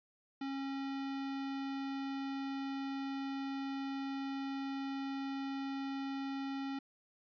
square tone, 272.7 Hz, C#4, 28 cents flat, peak -38 dBFS, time 0.41-6.79 s, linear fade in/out 5 ms, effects resampled to 11025 Hz

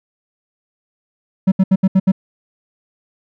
triangle tone bursts, 190 Hz, F#3, 46 cents sharp, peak -6 dBFS, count 6, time 1.47-2.119 s, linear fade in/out 10 ms, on 49 ms, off 71 ms, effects none

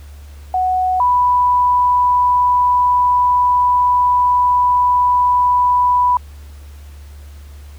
sine tone pair in turn, 740 / 987.8 Hz, F#5 / B5, 0 / 0 cents, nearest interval perfect fourth, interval 500 cents, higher second, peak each -13 / -10 dBFS, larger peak second, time 0.54-1 / 1-6.17 s, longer second, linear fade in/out 2 ms, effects added 72 Hz sine -33 dBFS peak until 7.78 s + pink hiss -48 dBFS RMS until 7.78 s

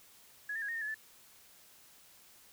sine tone with pitch steps, 1681 / 1798 / 1657 / 1849 / 1820 / 1707 / 1752 Hz, G#6 / A6 / G#6 / A#6 / A#6 / G#6 / A6, +20 / +37 / -4 / -15 / -42 / +47 / -8 cents, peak -35 dBFS, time 0.49-0.945 s, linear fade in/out 5 ms, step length 65 ms, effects white hiss -60 dBFS RMS until 2.52 s

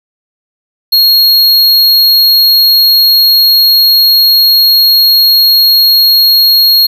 square tone, 4285 Hz, C8, 40 cents sharp, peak -4 dBFS, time 0.92-6.87 s, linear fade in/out 10 ms, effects none

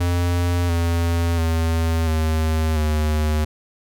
square tone with pitch steps, 87.6 / 84.71 / 81.92 / 79.22 / 76.61 Hz, F2 / E2 / E2 / D#2 / D#2, +6 / +48 / -10 / +32 / -26 cents, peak -18 dBFS, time 0-3.45 s, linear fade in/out 10 ms, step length 690 ms, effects none

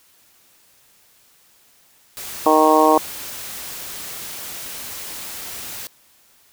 white noise, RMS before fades -32 dBFS, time 2.17-5.87 s, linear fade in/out 0 ms
harmonic tone, 155.56 Hz, D#3, in tune, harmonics 2 / 3 / 4 / 5 / 6 / 7, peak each -18 / -18 / -18 / -18 / -18 / -18 dBFS, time 2.46-2.98 s, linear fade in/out 2 ms
effects white hiss -55 dBFS RMS until 6.52 s

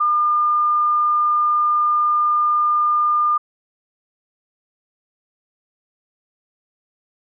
sine tone, 1206 Hz, D6, 46 cents sharp, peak -14 dBFS, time 0-3.38 s, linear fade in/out 10 ms, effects none

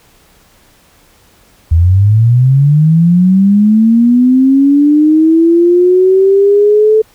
sine linear sweep, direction up, 78.7 to 438.9 Hz, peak -4 dBFS, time 1.71-7.02 s, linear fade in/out 10 ms, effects pink hiss -47 dBFS RMS until 7.14 s

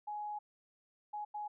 sine tone bursts at uneven times, 837 Hz, G#5, 13 cents sharp, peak -38 dBFS, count 3, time 0.07-0.39 / 1.13-1.25 / 1.34-1.48 s, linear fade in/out 10 ms, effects none

